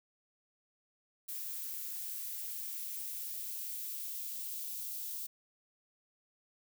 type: noise with high-pass filter sweep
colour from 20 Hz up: violet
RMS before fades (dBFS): -41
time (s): 1.28-5.27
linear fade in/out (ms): 10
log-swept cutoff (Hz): 1200 to 3400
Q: 1.1
effects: none